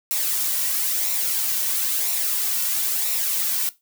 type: noise with flanger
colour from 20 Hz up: blue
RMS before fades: -23 dBFS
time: 0.11-3.69 s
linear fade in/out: 0 ms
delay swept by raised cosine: 0.62 to 2.42 ms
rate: 1 Hz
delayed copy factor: -0.5
effects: noise-tail reverb RT60 0.2 s tail -17 dB re dry